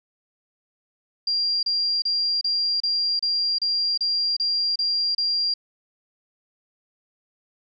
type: tone bursts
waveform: sine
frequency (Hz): 4769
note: D8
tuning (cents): +26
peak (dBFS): -20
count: 11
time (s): 1.27-5.54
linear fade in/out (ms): 5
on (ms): 360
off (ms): 31
effects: none